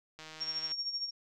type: click train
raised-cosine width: 0.2 ms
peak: -30 dBFS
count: 84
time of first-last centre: 0.19-0.719 s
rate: 157 Hz
type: tone with tremolo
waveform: sine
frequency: 5540 Hz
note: F8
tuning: 15 cents flat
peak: -31 dBFS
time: 0.4-1.11 s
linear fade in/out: 20 ms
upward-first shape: sine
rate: 13 Hz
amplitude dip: 65%
effects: none